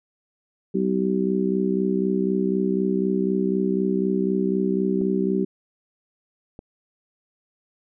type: harmonic tone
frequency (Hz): 64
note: C2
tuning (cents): -38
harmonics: 3 / 4 / 5 / 6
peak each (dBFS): -23 / -28 / -27 / -24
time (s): 0.74-5.45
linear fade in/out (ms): 10
type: clicks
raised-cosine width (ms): 2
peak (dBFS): -25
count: 2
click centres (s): 5.014 / 6.591
effects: none